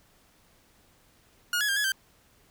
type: tone with pitch steps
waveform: sawtooth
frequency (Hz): 1436 / 1684 / 1600 / 1687 / 1564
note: F6 / G#6 / G6 / G#6 / G6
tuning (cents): +48 / +24 / +35 / +27 / -4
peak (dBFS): -21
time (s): 1.53-1.92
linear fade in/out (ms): 2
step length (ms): 78
effects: pink hiss -62 dBFS RMS until 2.5 s